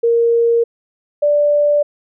sine tone pair in turn, 466.2 / 586.6 Hz, A#4 / D5, 0 / -2 cents, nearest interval major third, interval 398 cents, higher second, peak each -10 / -10 dBFS, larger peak neither, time 0.03-0.64 / 1.22-1.83 s, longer neither, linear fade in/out 10 ms, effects none

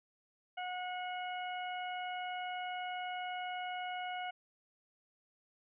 harmonic tone, 728 Hz, F#5, 28 cents flat, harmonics 1 / 2 / 3 / 4, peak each -39 / -46 / -47 / -48 dBFS, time 0.57-4.31 s, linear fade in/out 10 ms, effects none

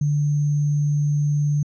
sine tone with sample-and-hold, 146.83 Hz, D3, in tune, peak -17 dBFS, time 0.01-1.63 s, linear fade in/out 5 ms, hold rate 6300 Hz, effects resampled to 22050 Hz

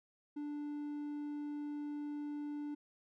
triangle tone, 293.7 Hz, D4, in tune, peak -37 dBFS, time 0.36-2.75 s, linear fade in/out 10 ms, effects none

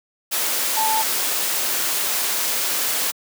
sine tone in noise, 880 Hz, A5, in tune, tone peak -19 dBFS, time 0.76-1.03 s, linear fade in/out 20 ms, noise white, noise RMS -22 dBFS, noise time 0.31-3.12 s, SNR 0 dB, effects high-pass 300 Hz 12 dB/octave

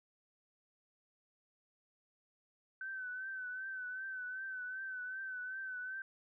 sine tone with vibrato, 1523 Hz, F#6, 50 cents sharp, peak -40 dBFS, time 2.81-6.02 s, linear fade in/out 2 ms, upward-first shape triangle, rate 2.6 Hz, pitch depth 56 cents each way, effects none

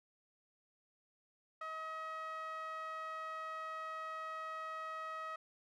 sawtooth tone with band-pass filter, 636 Hz, D#5, 38 cents sharp, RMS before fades -44 dBFS, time 1.61-5.36 s, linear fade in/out 5 ms, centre 1400 Hz, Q 3.3, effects none

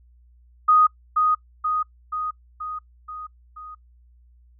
sine tone with echo, 1244.5 Hz, D#6, in tune, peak -12 dBFS, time 0.68-0.87 s, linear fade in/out 10 ms, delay 480 ms, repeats 6, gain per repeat -4 dB, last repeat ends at 3.75 s, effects noise-tail reverb RT60 0.1 s tail -23 dB re dry + added 60 Hz sine -51 dBFS peak until 4.59 s

